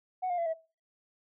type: tone with pitch steps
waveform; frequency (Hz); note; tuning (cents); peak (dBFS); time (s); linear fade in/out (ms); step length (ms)
sine; 740 / 707.8 / 677 / 647.6; F#5 / F5 / E5 / E5; 0 / +23 / +46 / -31; -27; 0.22-0.54; 20; 80
effects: noise-tail reverb RT60 0.3 s tail -19 dB re dry + tanh soft clip ceiling -26 dBFS